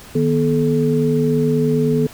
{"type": "tone cluster", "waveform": "sine", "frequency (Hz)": [153.8, 243.4, 432.5], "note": ["D#3", "B3", "A4"], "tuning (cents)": [-20, -25, -30], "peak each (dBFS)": -18, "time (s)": [0.15, 2.07], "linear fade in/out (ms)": 5, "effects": ["pink hiss -40 dBFS RMS until 2.13 s"]}